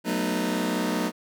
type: chord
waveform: sawtooth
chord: B dominant seventh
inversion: second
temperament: just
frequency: 185.21 / 222.2 / 246.9 / 308.7 Hz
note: F#3 / A3 / B3 / D#4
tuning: +2 / +17 / 0 / -14 cents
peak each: -26 dBFS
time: 0.04-1.12 s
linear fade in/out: 50 ms
effects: none